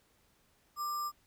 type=tone with sample-and-hold; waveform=sine; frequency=1185 Hz; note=D6; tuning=15 cents sharp; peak=-33 dBFS; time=0.76-1.12 s; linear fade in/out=50 ms; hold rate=6300 Hz; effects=pink hiss -70 dBFS RMS until 1.26 s